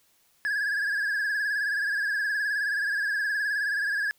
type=tone with vibrato; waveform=triangle; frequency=1661.2 Hz; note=G#6; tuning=in tune; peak=-23 dBFS; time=0.45-4.11 s; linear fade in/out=0 ms; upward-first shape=sine; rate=19 Hz; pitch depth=67 cents each way; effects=white hiss -65 dBFS RMS until 4.18 s